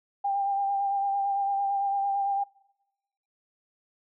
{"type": "tone with vibrato", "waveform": "sine", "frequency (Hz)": 795, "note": "G5", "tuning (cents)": 24, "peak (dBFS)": -24, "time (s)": [0.24, 2.44], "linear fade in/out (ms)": 10, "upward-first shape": "sine", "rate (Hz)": 8.9, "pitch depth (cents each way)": 22, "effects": ["noise-tail reverb RT60 1.0 s tail -25 dB re dry"]}